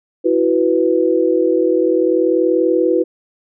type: chord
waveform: sine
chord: E suspended second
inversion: none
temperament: equal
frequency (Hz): 329.6 / 370 / 493.9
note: E4 / F#4 / B4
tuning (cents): 0 / 0 / 0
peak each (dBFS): -16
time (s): 0.24-3.04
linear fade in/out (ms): 20
effects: none